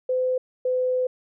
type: tone pair in turn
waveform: sine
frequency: 510 / 507.2 Hz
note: C5 / B4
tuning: -44 / +46 cents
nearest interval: unison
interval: 10 cents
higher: first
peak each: -20 dBFS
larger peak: neither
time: 0.09-0.38 / 0.65-1.07 s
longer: second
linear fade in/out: 5 ms
effects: none